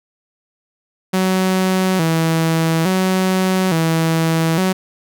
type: tone with vibrato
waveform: sawtooth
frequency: 174.61 Hz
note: F3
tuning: in tune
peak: -10 dBFS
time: 1.13-4.73 s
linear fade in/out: 10 ms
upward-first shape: square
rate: 0.58 Hz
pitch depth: 120 cents each way
effects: none